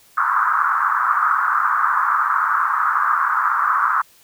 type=band-pass noise; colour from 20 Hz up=pink; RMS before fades=-18 dBFS; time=0.17-4.02 s; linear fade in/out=10 ms; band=1100 to 1400 Hz; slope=48 dB/octave; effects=white hiss -52 dBFS RMS until 4.23 s